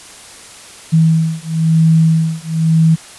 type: beating tone pair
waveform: sine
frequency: 161 / 162 Hz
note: E3 / E3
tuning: -41 / -30 cents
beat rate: 1 Hz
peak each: -12 dBFS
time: 0.92-2.96 s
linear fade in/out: 20 ms
effects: white hiss -36 dBFS RMS until 3.18 s + resampled to 24000 Hz